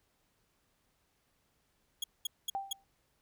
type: tone bursts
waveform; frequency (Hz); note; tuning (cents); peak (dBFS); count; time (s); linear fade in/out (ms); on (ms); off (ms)
sawtooth; 3322; G#7; 0; -29; 4; 2.02-2.73; 5; 20; 210
type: tone with exponential decay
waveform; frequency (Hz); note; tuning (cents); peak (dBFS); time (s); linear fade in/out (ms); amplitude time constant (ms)
sine; 785; G5; +2; -30; 2.55-2.84; 0; 63
effects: pink hiss -75 dBFS RMS until 3.21 s